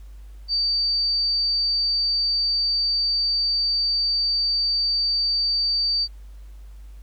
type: tone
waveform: sine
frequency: 4620 Hz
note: D8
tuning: 29 cents flat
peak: -19 dBFS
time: 0.48-6.08 s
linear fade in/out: 50 ms
effects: added 50 Hz sine -38 dBFS peak until 7.02 s + pink hiss -60 dBFS RMS until 7.02 s